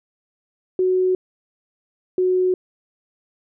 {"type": "tone pair in turn", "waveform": "sine", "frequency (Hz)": [370, 367.9], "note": ["F#4", "F#4"], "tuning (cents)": [0, -10], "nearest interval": "unison", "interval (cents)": 10, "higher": "first", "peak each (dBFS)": -15, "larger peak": "neither", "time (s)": [[0.79, 1.15], [2.18, 2.54]], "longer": "neither", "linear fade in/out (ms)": 2, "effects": []}